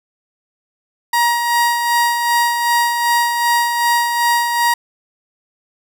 30% pulse tone with tremolo, 948 Hz, A#5, 29 cents sharp, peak -9 dBFS, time 1.13-4.74 s, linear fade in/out 5 ms, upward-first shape sine, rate 2.6 Hz, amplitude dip 45%, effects none

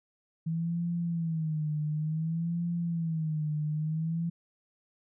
sine tone with vibrato, 161.1 Hz, E3, 39 cents flat, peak -28 dBFS, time 0.46-4.3 s, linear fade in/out 10 ms, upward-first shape sine, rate 0.56 Hz, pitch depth 110 cents each way, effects none

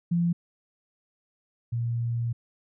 sine tone pair in turn, 171.6 / 117.64 Hz, F3 / A#2, -30 / +16 cents, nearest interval perfect fifth, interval 654 cents, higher first, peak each -21 / -25 dBFS, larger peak first, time 0.11-0.33 / 1.72-2.33 s, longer second, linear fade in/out 10 ms, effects none

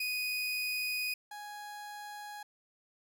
30% pulse tone pair in turn, 2489 / 830.6 Hz, D#7 / G#5, 0 / 0 cents, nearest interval octave + perfect fifth, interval 1900 cents, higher first, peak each -30 / -40 dBFS, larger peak first, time 0-1.14 / 1.31-2.43 s, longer first, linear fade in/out 5 ms, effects none

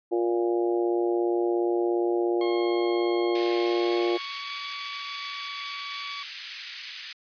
harmonic tone, 117.2 Hz, A#2, 10 cents sharp, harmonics 3 / 4 / 5 / 6 / 7, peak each -23 / -31 / -35 / -35 / -37 dBFS, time 0.11-4.18 s, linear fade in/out 20 ms
15% pulse tone with pitch glide, 1076 to 1137.4 Hz, C6 to C#6, +48 to +44 cents, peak -28 dBFS, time 2.41-6.23 s, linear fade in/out 2 ms, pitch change +96 cents, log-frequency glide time 3.6-4.57 s
pink high-pass noise, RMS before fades -36 dBFS, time 3.35-7.13 s, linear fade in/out 5 ms, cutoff 2000 Hz, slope 24 dB/octave
effects resampled to 11025 Hz

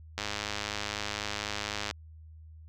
click train, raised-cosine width 0.2 ms, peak -15 dBFS, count 181, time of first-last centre 0.18-1.911 s, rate 104 Hz, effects added 79 Hz sine -47 dBFS peak until 2.68 s

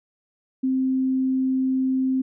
sine tone, 261.6 Hz, C4, in tune, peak -19 dBFS, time 0.63-2.22 s, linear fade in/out 10 ms, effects none

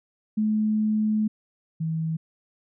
sine tone pair in turn, 214.8 / 160.92 Hz, A3 / E3, -41 / -41 cents, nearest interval perfect fourth, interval 500 cents, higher first, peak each -20 / -24 dBFS, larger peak first, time 0.37-1.28 / 1.8-2.17 s, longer first, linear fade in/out 10 ms, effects none

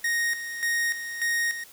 45% pulse tone with tremolo, 1864.7 Hz, A#6, in tune, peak -23 dBFS, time 0.04-1.64 s, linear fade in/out 5 ms, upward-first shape square, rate 1.7 Hz, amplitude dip 65%, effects white hiss -50 dBFS RMS until 1.72 s

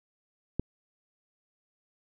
click, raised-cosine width 3 ms, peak -15 dBFS, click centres 0.596 s, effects none

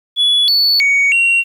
sine tone with pitch steps, 3408 / 4451 / 2239 / 2746 Hz, G#7 / C#8 / C#7 / F7, +44 / +6 / +17 / -30 cents, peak -7 dBFS, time 0.16-1.44 s, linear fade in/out 50 ms, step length 320 ms, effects tanh soft clip ceiling -8 dBFS + 8-bit

